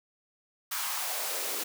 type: noise with high-pass filter sweep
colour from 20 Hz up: white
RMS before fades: -33 dBFS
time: 0.71-1.64 s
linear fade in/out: 10 ms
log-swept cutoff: 1200 to 340 Hz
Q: 2.4
effects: none